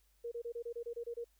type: tone bursts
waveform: sine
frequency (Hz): 471.1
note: A#4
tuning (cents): +18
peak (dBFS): -38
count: 10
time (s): 0.24-1.244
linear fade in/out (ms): 10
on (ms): 77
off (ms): 26
effects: added 50 Hz sine -70 dBFS peak until 1.39 s + white hiss -75 dBFS RMS until 1.39 s